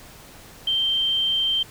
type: tone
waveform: sine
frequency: 3137 Hz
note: G7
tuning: 1 cent sharp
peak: -19 dBFS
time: 0.67-1.63 s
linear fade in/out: 5 ms
effects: pink hiss -45 dBFS RMS until 1.7 s